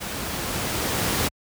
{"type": "noise with level ramp", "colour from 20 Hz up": "pink", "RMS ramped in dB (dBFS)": [-31, -22], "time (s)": [0, 1.29], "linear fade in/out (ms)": 20, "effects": ["high-pass 60 Hz 12 dB/octave"]}